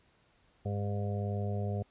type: harmonic tone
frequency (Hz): 101.7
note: G#2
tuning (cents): -36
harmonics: 1 / 2 / 4 / 5 / 6 / 7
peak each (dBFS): -32 / -39 / -42 / -44 / -45 / -45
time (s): 0.65-1.83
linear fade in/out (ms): 10
effects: pink hiss -68 dBFS RMS until 1.9 s + resampled to 8000 Hz